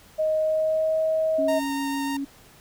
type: tone with pitch glide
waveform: sine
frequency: 625 to 635.6 Hz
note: D#5 to D#5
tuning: +8 to +37 cents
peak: -20 dBFS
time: 0.18-1.6 s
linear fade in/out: 20 ms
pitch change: +29 cents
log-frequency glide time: 0.39-0.98 s
type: tone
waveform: sine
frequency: 277.2 Hz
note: C#4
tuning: in tune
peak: -26 dBFS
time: 1.38-2.25 s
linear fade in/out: 10 ms
type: tone with vibrato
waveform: sawtooth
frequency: 923 Hz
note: A#5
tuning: 17 cents flat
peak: -26 dBFS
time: 1.48-2.17 s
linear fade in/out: 5 ms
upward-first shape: triangle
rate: 6.7 Hz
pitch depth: 13 cents each way
effects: pink hiss -52 dBFS RMS until 2.6 s